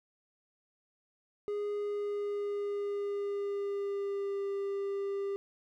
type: tone with pitch glide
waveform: triangle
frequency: 412.5 to 397.3 Hz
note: G#4 to G4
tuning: -12 to +23 cents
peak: -30 dBFS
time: 1.48-5.36 s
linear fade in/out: 0 ms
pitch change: -65 cents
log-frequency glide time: 1.73-4.46 s
effects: none